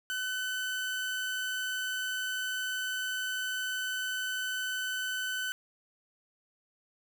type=tone; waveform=30% pulse; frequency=1511 Hz; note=F#6; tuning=36 cents sharp; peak=-29 dBFS; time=0.1-5.52 s; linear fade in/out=0 ms; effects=none